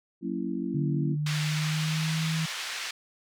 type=chord; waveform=sine; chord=F# dominant seventh; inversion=none; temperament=just; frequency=185 / 231.2 / 277.5 / 333 Hz; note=F#3 / A#3 / C#4 / E4; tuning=0 / -14 / +2 / +18 cents; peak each=-34 dBFS; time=0.21-1.17 s; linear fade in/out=50 ms
type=tone with pitch glide; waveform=sine; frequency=146.83 to 160.12 Hz; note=D3 to D#3; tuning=0 to +50 cents; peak=-26 dBFS; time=0.74-2.46 s; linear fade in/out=10 ms; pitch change=+150 cents; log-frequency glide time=0.9-2.24 s
type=band-pass noise; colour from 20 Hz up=pink; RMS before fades=-35 dBFS; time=1.26-2.91 s; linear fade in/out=5 ms; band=1700 to 5500 Hz; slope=12 dB/octave
effects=none